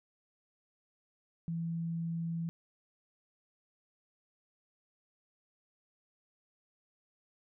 sine tone, 166.5 Hz, E3, 18 cents sharp, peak -33 dBFS, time 1.48-2.49 s, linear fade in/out 0 ms, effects none

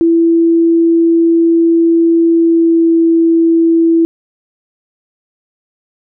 sine tone with pitch glide, 333.1 to 330.8 Hz, E4 to E4, +18 to +6 cents, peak -6 dBFS, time 0.01-4.05 s, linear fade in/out 0 ms, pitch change -12 cents, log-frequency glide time 2.29-2.95 s, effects none

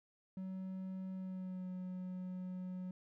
triangle tone with pitch glide, 188.2 to 183.48 Hz, F#3 to F#3, +30 to -14 cents, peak -39 dBFS, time 0.37-2.91 s, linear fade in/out 2 ms, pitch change -44 cents, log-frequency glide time 1.13-1.68 s, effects none

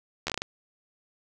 slowing click train, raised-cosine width 0.2 ms, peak -12 dBFS, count 7, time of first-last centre 0.27-0.419 s, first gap 12 ms, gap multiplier 1.29, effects none

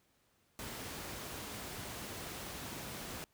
pink noise, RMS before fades -44 dBFS, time 0.59-3.24 s, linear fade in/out 0 ms, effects pink hiss -73 dBFS RMS until 3.33 s + high-pass 60 Hz 12 dB/octave

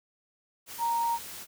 sine tone in noise, 932.3 Hz, A#5, in tune, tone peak -25 dBFS, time 0.78-1.19 s, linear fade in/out 50 ms, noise white, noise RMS -42 dBFS, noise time 0.66-1.47 s, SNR +14 dB, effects none

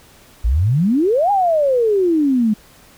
sine exponential two-way sweep, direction up then down, 51.91 to 830.6 to 206.6 Hz, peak -12 dBFS, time 0.44-2.54 s, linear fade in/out 10 ms, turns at 1.31 s, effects pink hiss -47 dBFS RMS until 2.97 s

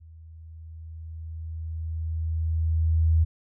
sine tone with level ramp, 80.7 Hz, E2, 36 cents flat, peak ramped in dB -45 to -16 dBFS, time 0-3.25 s, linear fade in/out 20 ms, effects none

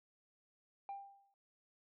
sine tone with exponential decay, 794 Hz, G5, 22 cents sharp, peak -38 dBFS, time 0.89-1.34 s, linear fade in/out 1 ms, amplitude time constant 97 ms, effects tanh soft clip ceiling -40 dBFS

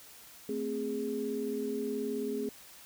sine tone cluster, 224.3 / 263 / 414 Hz, A3 / C4 / G#4, +34 / +9 / -5 cents, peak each -38 / -37 / -34 dBFS, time 0.49-2.49 s, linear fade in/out 2 ms, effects white hiss -53 dBFS RMS until 2.85 s

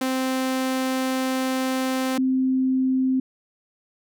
sawtooth / sine tone pair in turn, 260.6 / 260.6 Hz, C4 / C4, -7 / -7 cents, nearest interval unison, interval 0 cents, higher neither, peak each -18 dBFS, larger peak neither, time 0.01-2.18 / 2.18-3.2 s, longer first, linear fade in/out 5 ms, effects none

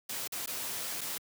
white noise with dropouts, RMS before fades -37 dBFS, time 0.09-1.18 s, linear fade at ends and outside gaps 5 ms, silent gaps 0.277-0.321 / 0.461-0.473 / 1.01-1.013 s, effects high-pass 100 Hz 12 dB/octave

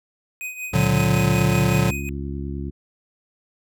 square tone with tremolo, 2500 Hz, D#7, 8 cents sharp, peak -27 dBFS, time 0.41-2.09 s, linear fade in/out 0 ms, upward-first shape triangle, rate 5.4 Hz, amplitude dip 75%
harmonic tone, 69.8 Hz, C#2, 13 cents sharp, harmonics 1 / 2 / 3 / 4 / 5, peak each -29 / -32 / -34 / -35 / -36 dBFS, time 0.72-2.71 s, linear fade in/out 20 ms
square chord, Bb augmented, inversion none, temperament just, 116.54 / 145.68 / 182.1 Hz, Bb2 / D3 / F#3, 0 / -14 / -27 cents, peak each -22 dBFS, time 0.73-1.91 s, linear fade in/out 10 ms
effects none

